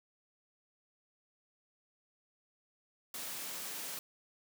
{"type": "high-pass noise", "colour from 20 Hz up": "white", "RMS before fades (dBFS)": -42, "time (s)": [3.14, 3.99], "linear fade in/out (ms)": 2, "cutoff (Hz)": 130, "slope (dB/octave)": 48, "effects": []}